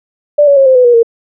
sine tone with pitch steps, 587.3 / 564.4 / 542.3 / 521.1 / 500.8 / 481.2 / 462.4 Hz, D5 / C#5 / C#5 / C5 / B4 / B4 / A#4, 0 / +31 / -38 / -7 / +24 / -45 / -14 cents, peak -3 dBFS, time 0.38-1.031 s, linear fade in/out 10 ms, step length 93 ms, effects none

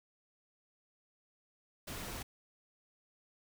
pink noise, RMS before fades -43 dBFS, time 1.87-2.23 s, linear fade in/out 10 ms, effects none

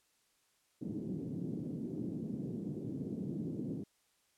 pink band-pass noise, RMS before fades -40 dBFS, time 0.81-3.84 s, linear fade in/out 10 ms, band 150 to 320 Hz, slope 24 dB/octave, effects white hiss -74 dBFS RMS until 4.37 s + low-pass 11000 Hz 12 dB/octave

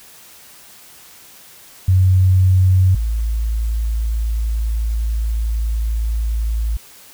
sine tone pair in turn, 93 / 55.42 Hz, F#2 / A1, +9 / +13 cents, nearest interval major sixth, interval 896 cents, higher first, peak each -9 / -16 dBFS, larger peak first, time 1.88-2.95 / 2.95-6.77 s, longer second, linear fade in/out 5 ms, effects white hiss -43 dBFS RMS until 7.13 s

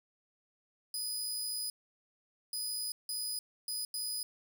20% pulse tone bursts at uneven times, 4978 Hz, D#8, in tune, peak -29 dBFS, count 5, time 0.94-1.7 / 2.53-2.92 / 3.09-3.39 / 3.68-3.85 / 3.94-4.23 s, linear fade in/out 2 ms, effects none

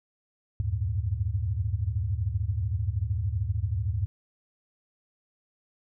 sine tone cluster, 74.9 / 89.7 / 97.6 / 110.7 Hz, D2 / F2 / G2 / A2, +35 / +47 / -7 / +11 cents, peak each -31 / -36 / -29 / -31 dBFS, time 0.6-4.06 s, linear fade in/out 0 ms, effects none

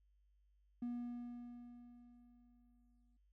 triangle tone with exponential decay, 241.2 Hz, B3, 41 cents flat, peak -36 dBFS, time 0.82-3.17 s, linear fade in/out 5 ms, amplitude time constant 510 ms, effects tanh soft clip ceiling -34 dBFS + added 50 Hz sine -70 dBFS peak until 3.32 s

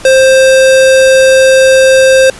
square tone, 527 Hz, C5, 12 cents sharp, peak -3 dBFS, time 0.05-2.3 s, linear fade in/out 2 ms, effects pink hiss -30 dBFS RMS until 2.39 s + resampled to 24000 Hz

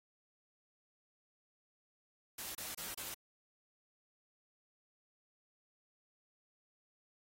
white noise bursts, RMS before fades -44 dBFS, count 4, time 2.38-3.144 s, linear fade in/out 5 ms, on 170 ms, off 28 ms, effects AAC 48 kbps

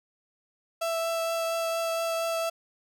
35% pulse tone with vibrato, 662 Hz, E5, 7 cents sharp, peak -25 dBFS, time 0.81-2.5 s, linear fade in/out 10 ms, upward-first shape triangle, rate 4.3 Hz, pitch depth 11 cents each way, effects none

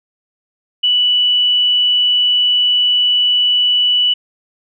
sine tone, 2960 Hz, F#7, in tune, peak -10 dBFS, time 0.83-4.14 s, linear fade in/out 10 ms, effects none

